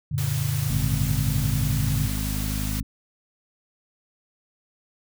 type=chord; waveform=sine; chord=Gb augmented; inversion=none; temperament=just; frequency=92.5 / 115.62 / 144.53 Hz; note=Gb2 / Bb2 / D3; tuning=0 / -14 / -27 cents; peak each=-30 / -27 / -25 dBFS; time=0.11-2.08 s; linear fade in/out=10 ms
type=high-pass noise; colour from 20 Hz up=white; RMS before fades=-34 dBFS; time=0.18-2.8 s; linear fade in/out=0 ms; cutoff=150 Hz; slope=12 dB/octave
type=harmonic tone; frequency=51.91 Hz; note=G#1; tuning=in tune; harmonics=1 / 2 / 3 / 4 / 5; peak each=-28 / -31 / -33 / -34 / -35 dBFS; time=0.69-2.83 s; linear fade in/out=10 ms
effects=none